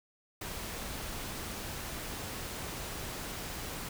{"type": "noise", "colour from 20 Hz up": "pink", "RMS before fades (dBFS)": -40, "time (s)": [0.41, 3.89], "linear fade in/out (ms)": 5, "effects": []}